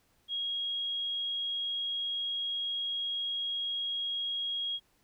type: tone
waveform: sine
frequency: 3286 Hz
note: G#7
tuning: 19 cents flat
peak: -31 dBFS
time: 0.28-4.8 s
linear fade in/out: 50 ms
effects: pink hiss -70 dBFS RMS until 5.03 s